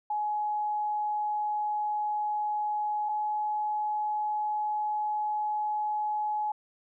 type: tone pair in turn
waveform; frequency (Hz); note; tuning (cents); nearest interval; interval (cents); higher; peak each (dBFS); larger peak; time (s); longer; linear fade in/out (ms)
sine; 842 / 845.9; G#5 / G#5; +24 / +32; unison; 8; second; -27; neither; 0.1-3.09 / 3.09-6.52; second; 5
effects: none